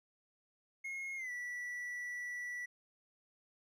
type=tone with pitch glide; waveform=triangle; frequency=2158 to 1956.2 Hz; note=C#7 to B6; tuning=-47 to -17 cents; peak=-38 dBFS; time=0.84-2.66 s; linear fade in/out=10 ms; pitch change=-170 cents; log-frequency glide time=1.16-1.31 s; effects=none